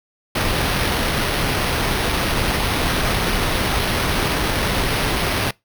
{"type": "noise with sample-and-hold", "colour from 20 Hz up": "pink", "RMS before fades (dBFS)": -20, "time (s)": [0.35, 5.51], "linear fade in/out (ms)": 5, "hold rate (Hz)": 7350, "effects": ["noise-tail reverb RT60 0.2 s tail -23 dB re dry"]}